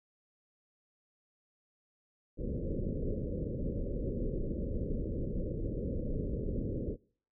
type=low-pass noise; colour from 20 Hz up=pink; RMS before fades=-35 dBFS; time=2.37-6.97 s; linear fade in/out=50 ms; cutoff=560 Hz; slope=96 dB/octave; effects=noise-tail reverb RT60 0.5 s tail -24 dB re dry